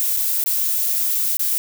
violet noise with dropouts, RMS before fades -20 dBFS, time 0-1.58 s, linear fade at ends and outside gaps 0 ms, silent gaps 0.166-0.17 / 0.439-0.461 / 1.37-1.394 s, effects none

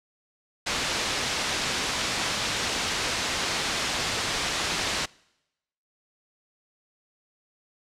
white low-pass noise, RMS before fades -28 dBFS, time 0.66-5.06 s, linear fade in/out 10 ms, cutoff 5200 Hz, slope 12 dB/octave, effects noise-tail reverb RT60 0.9 s tail -25 dB re dry + low-pass 9000 Hz 12 dB/octave

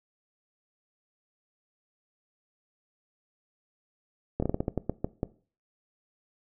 slowing click train, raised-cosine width 2 ms, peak -14 dBFS, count 11, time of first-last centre 4.4-5.231 s, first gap 25 ms, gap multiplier 1.25, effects noise-tail reverb RT60 0.4 s tail -19 dB re dry

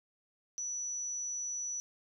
sine tone, 5920 Hz, F#8, in tune, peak -35 dBFS, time 0.58-1.8 s, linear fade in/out 0 ms, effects none

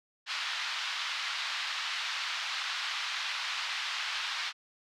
white band-pass noise, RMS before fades -35 dBFS, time 0.26-4.53 s, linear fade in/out 50 ms, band 1000 to 4300 Hz, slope 24 dB/octave, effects none

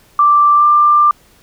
sine tone with pitch glide, 1174.7 to 1187.7 Hz, D6 to D6, 0 to +19 cents, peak -6 dBFS, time 0.19-1.11 s, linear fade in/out 2 ms, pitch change +19 cents, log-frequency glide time 0.56-0.65 s, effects pink hiss -49 dBFS RMS until 1.42 s

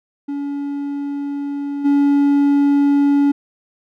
triangle tone with level steps, 283.8 Hz, C#4, 41 cents sharp, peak -19 / -9 dBFS, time 0.28-3.32 s, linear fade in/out 10 ms, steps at 1.84 s, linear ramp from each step 20 ms, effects none

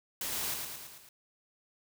white noise with echo, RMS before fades -36 dBFS, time 0.21-0.54 s, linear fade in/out 2 ms, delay 110 ms, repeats 5, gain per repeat -4 dB, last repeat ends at 1.09 s, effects none

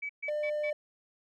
sine tone bursts, 2286 Hz, D7, 47 cents flat, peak -33 dBFS, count 4, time 0.02-0.706 s, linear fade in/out 10 ms, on 74 ms, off 130 ms
triangle tone, 599 Hz, D5, 34 cents sharp, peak -27 dBFS, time 0.28-0.73 s, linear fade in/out 5 ms
effects tanh soft clip ceiling -23 dBFS

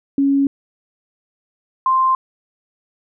sine tone pair in turn, 277.2 / 1046.6 Hz, C#4 / C6, 0 / 0 cents, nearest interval octave + major seventh, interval 2300 cents, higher second, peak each -12 dBFS, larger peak neither, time 0.18-0.47 / 1.86-2.15 s, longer neither, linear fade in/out 2 ms, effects none

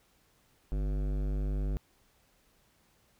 sine tone with hard clipping, 49.69 Hz, G1, 24 cents sharp, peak -31 dBFS, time 0.72-1.77 s, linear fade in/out 0 ms, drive 16 dB, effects pink hiss -68 dBFS RMS until 3.19 s

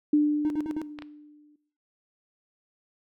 sine tone with exponential decay, 297.6 Hz, D4, 23 cents sharp, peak -16 dBFS, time 0.13-1.56 s, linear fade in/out 5 ms, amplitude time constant 310 ms
triangle tone bursts, 310 Hz, D#4, 6 cents flat, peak -25 dBFS, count 4, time 0.45-0.816 s, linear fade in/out 0 ms, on 51 ms, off 54 ms
clicks, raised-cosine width 0.3 ms, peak -24 dBFS, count 2, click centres 0.988 / 1.022 s
effects noise-tail reverb RT60 0.6 s tail -19 dB re dry

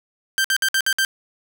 sawtooth tone bursts, 1568 Hz, G6, in tune, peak -13 dBFS, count 6, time 0.38-1.049 s, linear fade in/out 0 ms, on 64 ms, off 57 ms, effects none

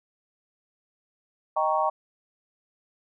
sine chord, Eb dominant seventh, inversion none, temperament equal, 622.3 / 784 / 932.3 / 1108.7 Hz, Eb5 / G5 / Bb5 / Db6, 0 / 0 / 0 / 0 cents, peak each -27 dBFS, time 1.56-1.9 s, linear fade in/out 10 ms, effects none

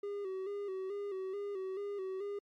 triangle tone with vibrato, 392 Hz, G4, in tune, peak -35 dBFS, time 0.03-2.39 s, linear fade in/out 5 ms, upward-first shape square, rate 2.3 Hz, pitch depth 60 cents each way, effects AAC 64 kbps

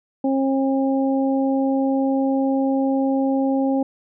harmonic tone, 269.4 Hz, C#4, 49 cents flat, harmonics 1 / 2 / 3, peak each -18 / -24 / -28 dBFS, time 0.24-3.83 s, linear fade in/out 5 ms, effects none

